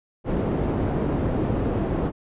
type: low-pass noise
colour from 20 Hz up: white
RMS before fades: -24 dBFS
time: 0.24-2.12 s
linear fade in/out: 50 ms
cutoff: 360 Hz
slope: 12 dB/octave
effects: resampled to 8000 Hz